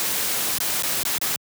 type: noise with dropouts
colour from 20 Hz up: white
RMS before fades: -24 dBFS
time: 0-1.36 s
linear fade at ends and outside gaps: 0 ms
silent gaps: 0.583-0.603 / 0.823-0.834 / 1.032-1.052 / 1.181-1.214 s
effects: high-pass 100 Hz 12 dB/octave